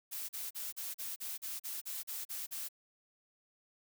blue noise bursts, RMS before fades -41 dBFS, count 12, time 0.11-2.688 s, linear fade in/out 20 ms, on 180 ms, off 38 ms, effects none

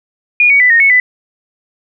sine tone with pitch steps, 2440 / 2249 / 1991 / 1852 / 2205 / 1997 Hz, D#7 / C#7 / B6 / A#6 / C#7 / B6, -34 / +24 / +14 / -12 / -10 / +19 cents, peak -5 dBFS, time 0.4-1 s, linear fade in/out 2 ms, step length 100 ms, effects none

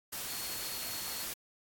sine tone in noise, 4331 Hz, C#8, 41 cents flat, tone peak -44 dBFS, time 0.28-1.24 s, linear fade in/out 10 ms, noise white, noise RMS -39 dBFS, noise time 0.12-1.34 s, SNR -8 dB, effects AAC 64 kbps

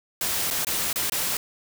white noise with dropouts, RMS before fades -26 dBFS, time 0.21-1.37 s, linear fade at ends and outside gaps 2 ms, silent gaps 0.503-0.509 / 0.648-0.669 / 0.929-0.958 / 1.098-1.12 s, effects none

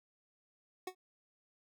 25% pulse tone with exponential decay, 370 Hz, F#4, in tune, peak -32 dBFS, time 0.87-0.95 s, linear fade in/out 5 ms, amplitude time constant 17 ms, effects none

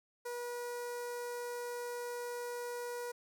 sawtooth tone with notch filter, 483.5 Hz, B4, 37 cents flat, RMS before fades -41 dBFS, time 0.25-3.12 s, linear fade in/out 10 ms, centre 3100 Hz, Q 1.1, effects none

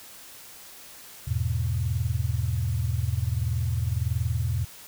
sine chord, E major, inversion none, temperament equal with one note detuned, 82.41 / 103.83 / 124.19 Hz, E2 / G#2 / B2, 0 / 0 / +10 cents, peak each -28 dBFS, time 1.27-4.65 s, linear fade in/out 10 ms, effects white hiss -46 dBFS RMS until 4.87 s

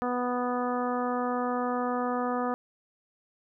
harmonic tone, 246.9 Hz, B3, in tune, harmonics 1 / 2 / 3 / 4 / 5 / 6 / 7, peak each -31 / -32 / -33 / -37 / -34 / -45 / -45 dBFS, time 0.02-2.54 s, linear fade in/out 0 ms, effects none

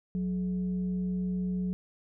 sine tone with frequency modulation, 183.5 Hz, F#3, 14 cents flat, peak -28 dBFS, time 0.15-1.73 s, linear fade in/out 0 ms, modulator 241 Hz, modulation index 0.3, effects none

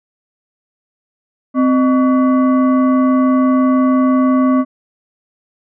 sine tone with frequency modulation, 259.1 Hz, C4, 17 cents flat, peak -9 dBFS, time 1.54-4.65 s, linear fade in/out 50 ms, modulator 874 Hz, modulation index 0.59, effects none

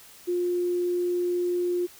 sine tone, 354 Hz, F4, 23 cents sharp, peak -23 dBFS, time 0.27-1.87 s, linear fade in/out 20 ms, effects white hiss -50 dBFS RMS until 1.99 s

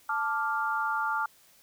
sine chord, D minor, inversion second, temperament equal, 880 / 1174.7 / 1396.9 Hz, A5 / D6 / F6, 0 / 0 / 0 cents, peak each -31 / -32 / -30 dBFS, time 0.09-1.26 s, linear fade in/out 5 ms, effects white hiss -60 dBFS RMS until 1.62 s

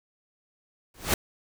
pink noise with exponential growth, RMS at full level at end -19 dBFS, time 0.94-1.14 s, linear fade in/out 2 ms, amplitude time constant 42 ms, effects none

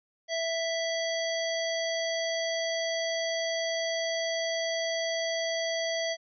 harmonic tone, 659.3 Hz, E5, in tune, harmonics 1 / 3 / 5 / 7 / 9, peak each -30 / -35 / -37 / -38 / -40 dBFS, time 0.28-6.17 s, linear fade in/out 50 ms, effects none

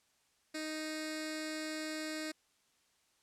10% pulse tone with notch filter, 311.1 Hz, D#4, in tune, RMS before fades -40 dBFS, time 0.54-2.32 s, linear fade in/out 10 ms, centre 1000 Hz, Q 0.65, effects white hiss -73 dBFS RMS until 3.22 s + low-pass 9000 Hz 12 dB/octave

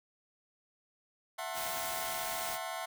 sawtooth chord, F# half-diminished seventh, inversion third, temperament just, 666 / 740 / 888 / 1065.6 Hz, E5 / F#5 / A5 / C6, +18 / 0 / +16 / +31 cents, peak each -37 / -38 / -41 / -40 dBFS, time 1.38-2.86 s, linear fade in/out 10 ms
white noise, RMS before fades -40 dBFS, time 1.53-2.59 s, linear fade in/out 50 ms
effects none

